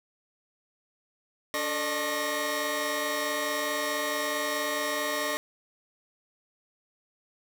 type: tone cluster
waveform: sawtooth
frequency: 288.7 / 442.7 / 602 / 1083 / 1883 Hz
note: D4 / A4 / D5 / C#6 / A#6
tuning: -30 / +11 / +43 / -41 / +17 cents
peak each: -34 / -34 / -28 / -31 / -30 dBFS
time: 1.54-5.37 s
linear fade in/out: 0 ms
effects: none